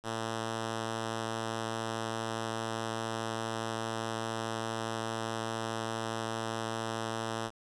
5% pulse tone, 112.8 Hz, A2, 44 cents sharp, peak -22 dBFS, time 0.03-7.51 s, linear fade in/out 50 ms, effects resampled to 22050 Hz + 9-bit

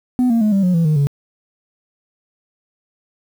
sine tone with pitch steps, 250 / 230.6 / 212.7 / 196.15 / 180.91 / 166.85 / 153.89 / 141.94 Hz, B3 / A#3 / G#3 / G3 / F#3 / E3 / D#3 / C#3, +21 / -19 / +42 / +1 / -39 / +21 / -19 / +41 cents, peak -9 dBFS, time 0.19-1.07 s, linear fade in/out 0 ms, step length 110 ms, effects tanh soft clip ceiling -11 dBFS + 7-bit

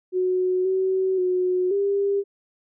sine tone with pitch steps, 367.8 / 377.8 / 365.1 / 399.4 Hz, F#4 / F#4 / F#4 / G4, -10 / +36 / -23 / +32 cents, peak -19 dBFS, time 0.12-2.24 s, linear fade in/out 50 ms, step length 530 ms, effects none

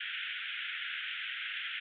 white band-pass noise, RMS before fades -39 dBFS, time 0-1.8 s, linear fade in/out 10 ms, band 1400 to 3400 Hz, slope 96 dB/octave, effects none

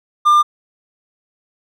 triangle tone, 1198 Hz, D6, 34 cents sharp, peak -6 dBFS, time 0.25-0.43 s, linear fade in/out 20 ms, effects none

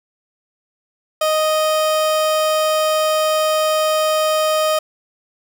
30% pulse tone, 622.3 Hz, D#5, in tune, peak -12 dBFS, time 1.21-4.79 s, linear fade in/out 5 ms, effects 9-bit

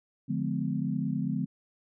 sine chord, D diminished seventh, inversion none, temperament just, 146.83 / 176.2 / 211.4 / 253.7 Hz, D3 / F3 / Ab3 / Cb4, 0 / +16 / +31 / +47 cents, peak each -33 dBFS, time 0.28-1.46 s, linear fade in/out 20 ms, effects none

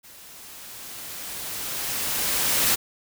white noise with level ramp, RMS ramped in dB -47 to -20 dBFS, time 0.03-2.76 s, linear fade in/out 20 ms, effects none

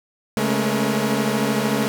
sawtooth tone cluster, 137 / 211.1 / 224.3 / 277.2 / 477.8 Hz, C#3 / G#3 / A3 / C#4 / A#4, -20 / +29 / +34 / 0 / +43 cents, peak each -24 / -18 / -21 / -24 / -24 dBFS, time 0.37-1.88 s, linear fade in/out 0 ms, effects none

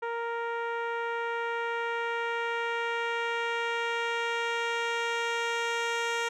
10% pulse tone with low-pass filter sweep, 466.2 Hz, A#4, in tune, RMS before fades -31 dBFS, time 0.02-6.29 s, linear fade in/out 10 ms, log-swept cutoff 1200 to 6300 Hz, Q 0.76, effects none

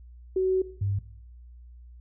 sine tone pair in turn, 375.2 / 99.38 Hz, F#4 / G2, +24 / +24 cents, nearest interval octave + major seventh, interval 2300 cents, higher first, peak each -21 / -24 dBFS, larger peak first, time 0.36-0.62 / 0.81-0.99 s, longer first, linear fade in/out 5 ms, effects noise-tail reverb RT60 0.6 s tail -17 dB re dry + added 60 Hz sine -45 dBFS peak until 2 s

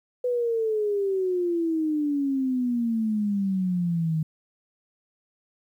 sine exponential sweep, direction down, 500 to 155.56 Hz, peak -22 dBFS, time 0.24-4.23 s, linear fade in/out 5 ms, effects 10-bit

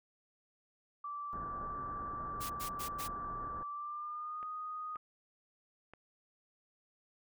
sine tone with pitch glide, 1165 to 1241.4 Hz, D6 to D#6, -14 to -4 cents, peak -39 dBFS, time 1.04-4.97 s, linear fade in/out 5 ms, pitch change +110 cents, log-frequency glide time 3.7-4.46 s
pink low-pass noise, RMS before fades -48 dBFS, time 1.33-3.63 s, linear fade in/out 0 ms, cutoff 1700 Hz, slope 96 dB/octave
white noise bursts, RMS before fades -43 dBFS, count 4, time 2.4-3.082 s, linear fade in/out 20 ms, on 100 ms, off 94 ms
clicks, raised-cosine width 0.5 ms, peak -37 dBFS, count 3, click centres 4.429 / 4.958 / 5.936 s
effects none

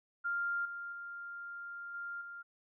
sine tone with level steps, 1396.9 Hz, F6, in tune, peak -32 / -40 / -42 / -39 / -44 dBFS, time 0.24-2.43 s, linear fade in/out 20 ms, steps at 0.65 / 0.92 / 1.94 / 2.21 s, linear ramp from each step 5 ms, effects none

